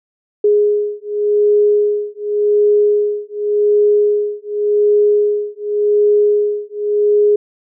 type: beating tone pair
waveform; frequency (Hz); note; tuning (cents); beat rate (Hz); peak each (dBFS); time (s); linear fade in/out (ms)
sine; 415.3 / 416.18; G#4 / G#4; 0 / +4; 0.88; -14; 0.44-7.36; 5
effects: none